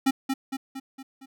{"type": "tone with echo", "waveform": "square", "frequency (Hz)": 267.6, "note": "C4", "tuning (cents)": 39, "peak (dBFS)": -19, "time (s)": [0.06, 0.11], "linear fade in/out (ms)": 10, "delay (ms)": 230, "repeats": 5, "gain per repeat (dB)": -5, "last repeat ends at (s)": 1.26, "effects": []}